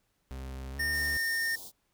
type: tone with pitch glide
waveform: 40% pulse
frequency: 65.7 to 72.9 Hz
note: C2 to D2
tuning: +8 to -12 cents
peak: -37 dBFS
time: 0.31-1.17 s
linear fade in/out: 0 ms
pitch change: +180 cents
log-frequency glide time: 0.71-0.84 s
type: tone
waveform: square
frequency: 1825 Hz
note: A#6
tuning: 37 cents flat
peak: -29 dBFS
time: 0.79-1.56 s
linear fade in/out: 10 ms
type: band-stop noise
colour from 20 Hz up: white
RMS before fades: -45 dBFS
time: 0.91-1.72 s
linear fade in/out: 50 ms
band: 1000 to 3500 Hz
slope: 48 dB/octave
effects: pink hiss -75 dBFS RMS until 1.93 s